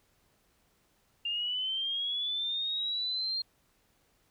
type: linear sweep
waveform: sine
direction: up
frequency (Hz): 2790 to 4223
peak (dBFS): -30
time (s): 1.25-3.42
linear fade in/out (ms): 5
effects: pink hiss -70 dBFS RMS until 4.3 s